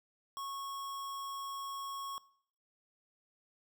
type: tone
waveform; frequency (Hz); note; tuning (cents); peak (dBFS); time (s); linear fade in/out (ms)
square; 1100; C#6; -14; -40; 0.37-2.18; 0
effects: noise-tail reverb RT60 0.6 s tail -21 dB re dry